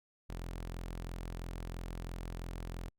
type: tone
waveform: sawtooth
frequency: 43 Hz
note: F1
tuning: 26 cents flat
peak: -36 dBFS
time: 0.29-2.89 s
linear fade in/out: 10 ms
effects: Opus 48 kbps